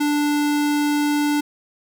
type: tone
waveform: square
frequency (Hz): 293.7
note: D4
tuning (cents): 0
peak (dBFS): -18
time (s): 0-1.41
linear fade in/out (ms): 10
effects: none